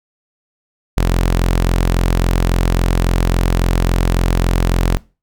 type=tone; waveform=sawtooth; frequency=43.62 Hz; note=F1; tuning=1 cent flat; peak=-8 dBFS; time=0.97-4.97 s; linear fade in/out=0 ms; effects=noise-tail reverb RT60 0.3 s tail -21 dB re dry